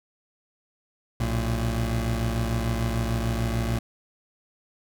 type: tone pair together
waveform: 25% pulse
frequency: 60.3 / 113.83 Hz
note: B1 / A#2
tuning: -41 / -41 cents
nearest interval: major seventh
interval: 1100 cents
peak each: -23 dBFS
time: 1.2-3.79 s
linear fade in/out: 5 ms
effects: none